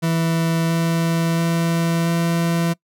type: tone with pitch steps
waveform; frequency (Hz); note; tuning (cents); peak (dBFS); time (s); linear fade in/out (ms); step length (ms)
40% pulse; 164.81 / 165.96 / 167.11 / 168.27; E3 / E3 / E3 / E3; 0 / +12 / +24 / +36; -16; 0.02-2.74; 20; 680
effects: noise-tail reverb RT60 0.1 s tail -24 dB re dry